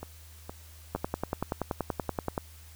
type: two click trains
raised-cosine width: 1 ms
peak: -15 / -24 dBFS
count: 16 / 4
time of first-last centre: 0.95-2.379 / 0.03-1.425 s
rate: 10.5 / 2.15 Hz
effects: added 79 Hz sine -49 dBFS peak until 2.75 s + white hiss -55 dBFS RMS until 2.75 s